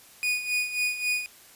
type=tone with tremolo; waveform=40% pulse; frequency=2469 Hz; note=D#7; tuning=14 cents flat; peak=-22 dBFS; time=0.23-1.26 s; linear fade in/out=0 ms; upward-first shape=sine; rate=3.7 Hz; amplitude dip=70%; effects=white hiss -52 dBFS RMS until 1.55 s + resampled to 32000 Hz